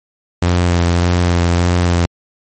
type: tone with vibrato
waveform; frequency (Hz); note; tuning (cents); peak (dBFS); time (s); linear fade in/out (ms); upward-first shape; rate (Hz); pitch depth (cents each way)
sawtooth; 87.31; F2; 0; -7; 0.42-2.06; 5; sine; 1.7; 22
effects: MP3 32 kbps